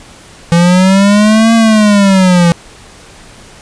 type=linear two-way sweep; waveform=square; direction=up then down; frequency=168.1 to 229.5 to 168.1 Hz; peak=-5 dBFS; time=0.52-2.52 s; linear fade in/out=0 ms; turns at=1.54 s; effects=pink hiss -36 dBFS RMS until 3.61 s + resampled to 22050 Hz